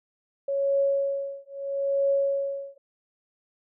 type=tone with tremolo; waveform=sine; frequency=554.4 Hz; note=C#5; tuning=in tune; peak=-19 dBFS; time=0.48-2.78 s; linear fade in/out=5 ms; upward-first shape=triangle; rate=0.77 Hz; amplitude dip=100%; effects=none